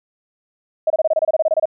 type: tone bursts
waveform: sine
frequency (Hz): 633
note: D#5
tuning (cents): +30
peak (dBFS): -12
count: 14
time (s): 0.87-1.656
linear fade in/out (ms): 5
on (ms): 32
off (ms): 26
effects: none